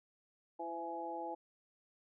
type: harmonic tone with a mistuned harmonic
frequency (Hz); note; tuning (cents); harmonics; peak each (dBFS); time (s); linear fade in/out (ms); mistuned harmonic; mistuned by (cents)
167.6; E3; +29; 2 / 3 / 4 / 5; -46 / -47 / -46 / -42; 0.59-1.35; 10; 3; +23
effects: none